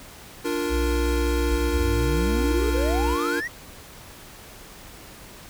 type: chord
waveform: square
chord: Bb major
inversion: first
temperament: equal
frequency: 293.7 / 349.2 / 466.2 Hz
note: D4 / F4 / Bb4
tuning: 0 / 0 / 0 cents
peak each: -29 dBFS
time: 0.44-3.41 s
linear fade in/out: 20 ms
type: tone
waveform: sine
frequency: 60.5 Hz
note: B1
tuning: 35 cents flat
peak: -22 dBFS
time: 0.69-3.17 s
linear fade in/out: 50 ms
type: exponential sweep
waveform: triangle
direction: up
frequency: 44.57 to 1977 Hz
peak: -25 dBFS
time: 1.49-3.48 s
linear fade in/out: 10 ms
effects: pink hiss -44 dBFS RMS until 5.49 s